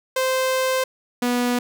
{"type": "tone pair in turn", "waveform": "sawtooth", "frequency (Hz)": [520, 244.6], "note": ["C5", "B3"], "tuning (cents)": [-11, -16], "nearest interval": "octave + minor second", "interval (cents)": 1305, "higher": "first", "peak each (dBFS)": -15, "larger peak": "neither", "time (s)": [[0.16, 0.84], [1.22, 1.59]], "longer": "first", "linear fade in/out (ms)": 5, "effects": []}